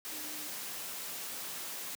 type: tone in noise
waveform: sine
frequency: 302.5 Hz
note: D#4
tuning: 49 cents flat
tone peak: -51 dBFS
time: 0.12-0.48 s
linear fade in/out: 0 ms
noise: white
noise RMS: -41 dBFS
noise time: 0.05-1.95 s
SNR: -13 dB
effects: high-pass 150 Hz 12 dB/octave